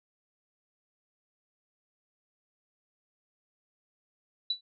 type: tone with exponential decay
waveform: sine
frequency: 3951 Hz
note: B7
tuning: in tune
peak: -23 dBFS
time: 4.5-4.61 s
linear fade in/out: 5 ms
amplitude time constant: 23 ms
effects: none